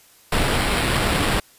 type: noise with sample-and-hold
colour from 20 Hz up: pink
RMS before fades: -20 dBFS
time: 0.32-1.4 s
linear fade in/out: 5 ms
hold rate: 6300 Hz
effects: white hiss -52 dBFS RMS until 1.58 s + resampled to 32000 Hz